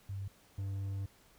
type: tone pair in turn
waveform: sine / triangle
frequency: 98 / 98 Hz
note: G2 / G2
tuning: 0 / 0 cents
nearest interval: unison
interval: 0 cents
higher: neither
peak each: -37 / -33 dBFS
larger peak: second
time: 0.09-0.28 / 0.58-1.06 s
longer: second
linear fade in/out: 5 ms
effects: pink hiss -64 dBFS RMS until 1.38 s